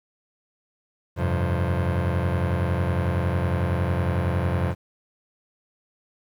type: chord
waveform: sawtooth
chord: F suspended second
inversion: none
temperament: just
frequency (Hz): 87.31 / 98.22 / 130.96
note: F2 / G2 / C3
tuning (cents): 0 / +4 / +2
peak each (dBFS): -19 / -24 / -23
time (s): 1.16-4.75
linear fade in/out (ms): 50
effects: low-pass 2000 Hz 12 dB/octave + 9-bit